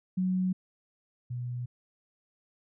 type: tone pair in turn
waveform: sine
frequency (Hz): 185 / 122.78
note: F#3 / B2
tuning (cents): 0 / -10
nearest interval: perfect fifth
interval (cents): 710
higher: first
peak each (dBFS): -25 / -32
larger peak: first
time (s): 0.17-0.53 / 1.3-1.66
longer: neither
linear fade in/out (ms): 10
effects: none